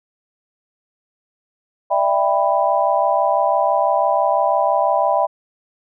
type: chord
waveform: sine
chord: E minor seventh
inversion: third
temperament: just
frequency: 593.3 / 659.3 / 791.1 / 988.9 Hz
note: D5 / E5 / G5 / B5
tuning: +18 / 0 / +16 / +2 cents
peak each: -20 / -19 / -19 / -20 dBFS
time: 1.9-5.27 s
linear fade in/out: 20 ms
effects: none